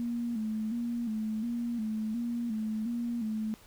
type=tone with vibrato; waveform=sine; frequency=226.9 Hz; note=A#3; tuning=47 cents flat; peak=-30 dBFS; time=0-3.54 s; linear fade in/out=0 ms; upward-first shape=square; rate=1.4 Hz; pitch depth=74 cents each way; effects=pink hiss -57 dBFS RMS until 3.66 s